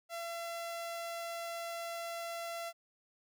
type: tone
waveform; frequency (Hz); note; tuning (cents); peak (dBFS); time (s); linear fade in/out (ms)
sawtooth; 677; E5; +46; -35; 0.09-2.73; 50
effects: none